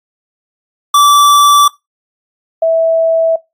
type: tone pair in turn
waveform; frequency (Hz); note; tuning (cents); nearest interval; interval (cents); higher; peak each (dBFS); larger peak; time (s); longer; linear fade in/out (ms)
square / sine; 1161 / 654.2; D6 / E5; -20 / -13; minor seventh; 993; first; -5 / -7; first; 0.94-1.68 / 2.62-3.36; neither; 5
effects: noise-tail reverb RT60 0.2 s tail -21 dB re dry + AAC 64 kbps